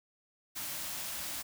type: band-stop noise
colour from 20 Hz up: white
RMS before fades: -39 dBFS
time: 0.55-1.43 s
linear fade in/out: 20 ms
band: 360 to 520 Hz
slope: 96 dB/octave
effects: none